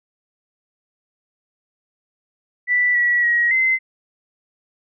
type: tone with pitch steps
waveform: sine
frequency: 1971 / 1936 / 1900 / 2061 Hz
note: B6 / B6 / A#6 / C7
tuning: -4 / -35 / +33 / -27 cents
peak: -14 dBFS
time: 2.67-3.79 s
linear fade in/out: 50 ms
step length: 280 ms
effects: none